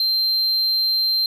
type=tone; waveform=sine; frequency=4140 Hz; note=C8; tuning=19 cents flat; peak=-14 dBFS; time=0-1.26 s; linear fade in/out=2 ms; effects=tanh soft clip ceiling -16 dBFS